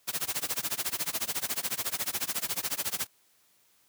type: noise with tremolo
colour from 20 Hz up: white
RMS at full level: -29 dBFS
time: 0.07-3.07 s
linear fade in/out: 20 ms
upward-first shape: sine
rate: 14 Hz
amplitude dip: 95%
effects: white hiss -66 dBFS RMS until 3.88 s + high-pass 80 Hz 12 dB/octave